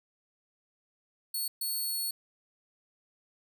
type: tone bursts at uneven times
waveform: 5% pulse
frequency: 4398 Hz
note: C#8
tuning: 14 cents flat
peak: -24 dBFS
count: 2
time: 1.34-1.48 / 1.61-2.11 s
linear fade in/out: 5 ms
effects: none